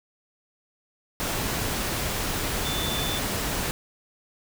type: tone in noise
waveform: sine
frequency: 3520 Hz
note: A7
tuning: in tune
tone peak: -31 dBFS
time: 2.65-3.19 s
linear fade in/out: 0 ms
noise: pink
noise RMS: -28 dBFS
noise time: 1.2-3.71 s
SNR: -6 dB
effects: none